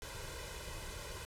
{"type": "noise with comb filter", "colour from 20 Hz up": "pink", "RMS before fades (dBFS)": -45, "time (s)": [0.02, 1.25], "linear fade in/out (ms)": 0, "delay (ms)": 2, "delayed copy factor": 0.8, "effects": ["low-pass 11000 Hz 12 dB/octave"]}